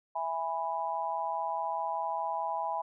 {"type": "chord", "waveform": "sine", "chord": "E major", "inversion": "none", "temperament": "just", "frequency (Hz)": [659.3, 824.1, 988.9], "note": ["E5", "G#5", "B5"], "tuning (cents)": [0, -14, 2], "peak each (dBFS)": [-37, -34, -34], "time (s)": [0.15, 2.82], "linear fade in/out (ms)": 10, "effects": []}